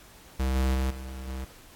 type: tone with level steps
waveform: square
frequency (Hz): 65.41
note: C2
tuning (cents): 0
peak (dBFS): -25 / -23 / -25 / -37 / -33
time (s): 0.39-1.45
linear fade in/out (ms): 10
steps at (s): 0.55 / 0.74 / 0.9 / 1.27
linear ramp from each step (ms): 10
effects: pink hiss -52 dBFS RMS until 1.75 s + AAC 64 kbps